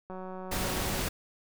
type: click train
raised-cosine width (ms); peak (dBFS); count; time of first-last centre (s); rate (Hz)
1; -28; 170; 0.1-1.009; 186
type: noise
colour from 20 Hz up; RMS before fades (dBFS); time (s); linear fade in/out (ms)
pink; -32; 0.51-1.09; 10
effects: none